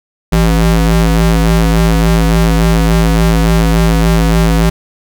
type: ring-modulated tone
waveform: 45% pulse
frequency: 110.3 Hz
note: A2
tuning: 5 cents sharp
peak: -4 dBFS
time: 0.32-4.7 s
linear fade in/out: 10 ms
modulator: 56.9 Hz
effects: none